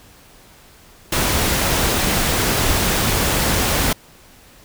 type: noise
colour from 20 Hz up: pink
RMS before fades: -18 dBFS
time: 1.12-3.93 s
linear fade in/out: 5 ms
effects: pink hiss -47 dBFS RMS until 4.64 s